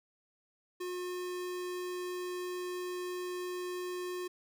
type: tone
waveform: square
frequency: 360.3 Hz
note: F#4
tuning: 46 cents flat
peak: -37 dBFS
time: 0.8-4.28 s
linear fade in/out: 10 ms
effects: none